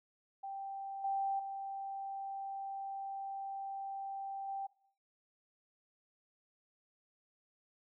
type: tone with level steps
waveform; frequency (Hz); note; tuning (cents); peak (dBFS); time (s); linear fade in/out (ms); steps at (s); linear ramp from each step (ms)
sine; 784; G5; 0; -40 / -32 / -39 / -37; 0.43-4.67; 10; 1.04 / 1.39 / 4.48; 5
effects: noise-tail reverb RT60 0.6 s tail -20 dB re dry